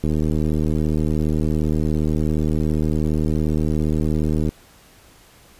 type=click train; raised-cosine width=3 ms; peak=-9 dBFS; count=345; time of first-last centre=0.04-4.49 s; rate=77.3 Hz; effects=pink hiss -50 dBFS RMS until 5.59 s + resampled to 32000 Hz